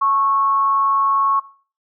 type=tone with frequency modulation; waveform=sine; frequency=1100 Hz; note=C#6; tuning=14 cents flat; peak=-14 dBFS; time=0.01-1.4 s; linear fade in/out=10 ms; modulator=222 Hz; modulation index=0.31; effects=noise-tail reverb RT60 0.4 s tail -18 dB re dry